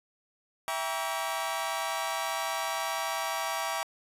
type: chord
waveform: sawtooth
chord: E diminished seventh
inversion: none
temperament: just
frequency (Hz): 659.3 / 791.1 / 949.3 / 1139.2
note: E5 / G5 / Bb5 / Db6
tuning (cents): 0 / +16 / +31 / +47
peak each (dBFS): -32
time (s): 0.68-3.83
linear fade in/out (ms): 0
effects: resampled to 32000 Hz + 8-bit